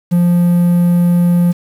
triangle tone with quantisation, 174.61 Hz, F3, in tune, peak -6 dBFS, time 0.11-1.53 s, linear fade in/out 20 ms, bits 6, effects none

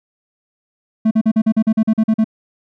triangle tone bursts, 220 Hz, A3, in tune, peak -8 dBFS, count 12, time 1.05-2.244 s, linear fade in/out 10 ms, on 61 ms, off 42 ms, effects none

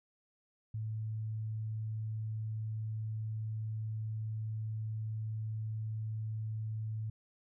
sine tone, 109.4 Hz, A2, 9 cents flat, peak -35 dBFS, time 0.74-7.1 s, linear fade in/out 5 ms, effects none

